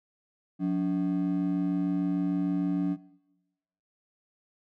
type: ring-modulated tone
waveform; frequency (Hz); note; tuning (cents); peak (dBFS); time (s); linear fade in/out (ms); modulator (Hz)
triangle; 233.1; A#3; 0; -19; 0.59-2.97; 50; 53.3
effects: noise-tail reverb RT60 1.0 s tail -22 dB re dry + tanh soft clip ceiling -16 dBFS